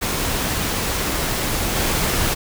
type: noise with level steps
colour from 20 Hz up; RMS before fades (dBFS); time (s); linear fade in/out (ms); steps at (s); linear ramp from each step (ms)
pink; -22 / -20; 0.01-2.35; 20; 1.76; 2
effects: none